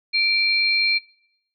sine tone pair together, 2349 / 4198 Hz, D7 / C8, 0 / +5 cents, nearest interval minor seventh, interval 1005 cents, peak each -20 dBFS, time 0.13-0.99 s, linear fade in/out 20 ms, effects noise-tail reverb RT60 0.7 s tail -20 dB re dry

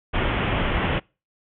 pink low-pass noise, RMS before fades -23 dBFS, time 0.13-1 s, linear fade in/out 20 ms, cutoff 3300 Hz, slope 96 dB/octave, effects noise-tail reverb RT60 0.3 s tail -25 dB re dry

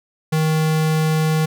square tone, 157.1 Hz, D#3, 17 cents sharp, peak -16 dBFS, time 0.32-1.46 s, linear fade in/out 10 ms, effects none

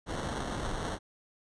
pink noise with sample-and-hold, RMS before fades -35 dBFS, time 0.06-0.99 s, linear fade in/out 50 ms, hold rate 2450 Hz, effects resampled to 22050 Hz

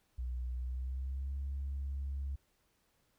sine tone with pitch glide, 61.74 to 68.9 Hz, B1 to C#2, 0 to -10 cents, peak -34 dBFS, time 0.18-2.36 s, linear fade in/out 10 ms, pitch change +190 cents, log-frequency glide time 0.56-1.36 s, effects tanh soft clip ceiling -32 dBFS + pink hiss -75 dBFS RMS until 3.18 s

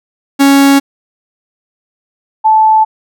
45% pulse / sine tone pair in turn, 277.2 / 873 Hz, C#4 / A5, 0 / -14 cents, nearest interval octave + minor sixth, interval 1986 cents, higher second, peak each -4 dBFS, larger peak neither, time 0.39-0.8 / 2.44-2.85 s, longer neither, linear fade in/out 20 ms, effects none

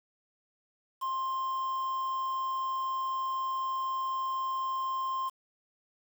triangle tone with quantisation, 1054 Hz, C6, 12 cents sharp, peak -28 dBFS, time 1.01-5.3 s, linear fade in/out 20 ms, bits 8, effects none

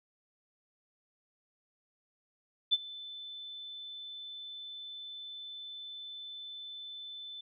sine tone with ADSR envelope, 3520 Hz, A7, in tune, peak -21 dBFS, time 2.71-7.41 s, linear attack 22 ms, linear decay 35 ms, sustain -21 dB, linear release 5 ms, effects none

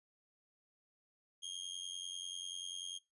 sawtooth tone with amplitude modulation, 3237 Hz, G#7, 45 cents flat, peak -35 dBFS, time 1.42-2.99 s, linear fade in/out 20 ms, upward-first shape sine, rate 90.2 Hz, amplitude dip 85%, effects noise-tail reverb RT60 0.2 s tail -21 dB re dry + resampled to 24000 Hz

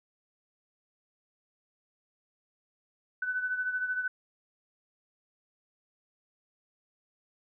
sine beating tone pair, 1500 / 1513 Hz, F#6 / F#6, +23 / +38 cents, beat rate 13 Hz, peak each -30 / -37 dBFS, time 3.22-4.08 s, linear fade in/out 5 ms, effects none

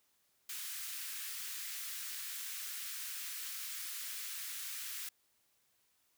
white high-pass noise, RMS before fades -43 dBFS, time 0.49-5.09 s, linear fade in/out 5 ms, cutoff 1400 Hz, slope 24 dB/octave, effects white hiss -75 dBFS RMS until 6.17 s

